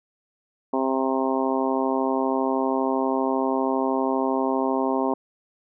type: harmonic tone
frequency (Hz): 132.6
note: C3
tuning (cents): +23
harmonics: 2 / 3 / 4 / 5 / 6 / 7 / 8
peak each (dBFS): -25 / -27 / -30 / -29 / -31 / -29 / -32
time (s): 0.73-5.14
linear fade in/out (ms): 5
effects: none